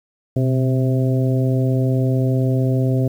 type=harmonic tone with a mistuned harmonic; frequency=131.1 Hz; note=C3; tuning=4 cents sharp; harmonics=1 / 2 / 3 / 4 / 5; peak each=-16 / -22 / -26 / -28 / -30 dBFS; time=0.36-3.08 s; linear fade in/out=5 ms; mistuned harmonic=1; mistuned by=-59 cents; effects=8-bit